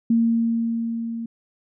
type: tone with level ramp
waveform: sine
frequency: 230 Hz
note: A#3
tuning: 23 cents flat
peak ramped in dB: -14 to -27 dBFS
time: 0.1-1.26 s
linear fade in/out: 5 ms
effects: none